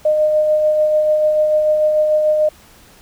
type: tone with tremolo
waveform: sine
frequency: 612 Hz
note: D#5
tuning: 29 cents flat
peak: -10 dBFS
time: 0.05-2.49 s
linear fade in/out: 5 ms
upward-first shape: sine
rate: 6.8 Hz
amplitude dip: 30%
effects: pink hiss -46 dBFS RMS until 3.01 s